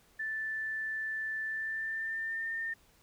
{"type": "tone with pitch glide", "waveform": "sine", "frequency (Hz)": [1760, 1813.7], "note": ["A6", "A#6"], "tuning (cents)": [0, -48], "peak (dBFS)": -33, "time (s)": [0.19, 2.74], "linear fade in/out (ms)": 10, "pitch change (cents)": 52, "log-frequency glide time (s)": [1.45, 2.52], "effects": ["pink hiss -65 dBFS RMS until 3.02 s"]}